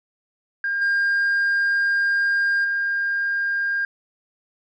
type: tone with level steps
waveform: sine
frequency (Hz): 1607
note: G6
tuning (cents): +43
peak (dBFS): -20 / -15 / -19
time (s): 0.64-3.85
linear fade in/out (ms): 2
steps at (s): 0.81 / 2.64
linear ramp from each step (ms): 10
effects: tanh soft clip ceiling -16 dBFS